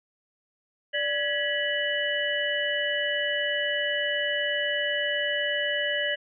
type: tone cluster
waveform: sine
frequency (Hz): 585 / 1674 / 1946 / 2963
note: D5 / G#6 / B6 / F#7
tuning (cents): -7 / +13 / -26 / +2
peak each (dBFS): -30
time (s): 0.93-6.16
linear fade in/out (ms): 20
effects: none